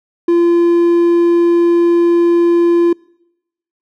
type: tone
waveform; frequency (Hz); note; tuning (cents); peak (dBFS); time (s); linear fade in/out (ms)
triangle; 343; F4; -31; -6; 0.28-2.93; 5
effects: noise-tail reverb RT60 0.9 s tail -26 dB re dry